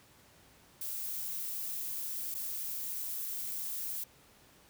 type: noise with dropouts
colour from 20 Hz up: violet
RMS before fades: -38 dBFS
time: 0.81-4.04 s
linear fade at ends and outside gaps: 5 ms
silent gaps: 2.344-2.349 s
effects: pink hiss -61 dBFS RMS until 4.69 s + high-pass 60 Hz 12 dB/octave